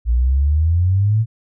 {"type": "exponential sweep", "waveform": "sine", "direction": "up", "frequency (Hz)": [56.6, 114.7], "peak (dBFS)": -12, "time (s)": [0.05, 1.26], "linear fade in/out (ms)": 50, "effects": []}